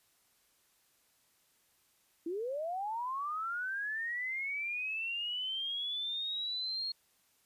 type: linear sweep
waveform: sine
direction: up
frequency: 317.7 to 4296 Hz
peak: -34 dBFS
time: 2.26-6.92 s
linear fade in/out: 5 ms
effects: white hiss -71 dBFS RMS until 7.45 s + resampled to 32000 Hz